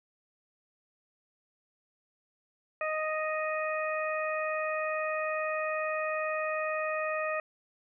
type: harmonic tone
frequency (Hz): 622.3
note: D#5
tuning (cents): 0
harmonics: 1 / 2 / 3 / 4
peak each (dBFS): -32 / -35 / -37 / -38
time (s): 2.81-7.4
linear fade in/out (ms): 2
effects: none